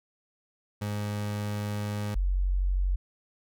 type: tone pair in turn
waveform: 30% pulse / sine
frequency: 103.8 / 46.24 Hz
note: G#2 / F#1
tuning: 0 / 0 cents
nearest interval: octave + major second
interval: 1400 cents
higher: first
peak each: -27 / -23 dBFS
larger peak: second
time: 0.81-2.15 / 2.15-2.96 s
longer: first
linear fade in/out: 10 ms
effects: none